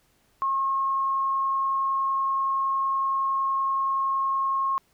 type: tone with frequency modulation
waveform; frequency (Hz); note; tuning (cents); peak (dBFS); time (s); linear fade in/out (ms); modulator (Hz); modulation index
sine; 1081; C#6; -44; -22; 0.42-4.78; 0; 30.7; 0.22
effects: pink hiss -65 dBFS RMS until 4.93 s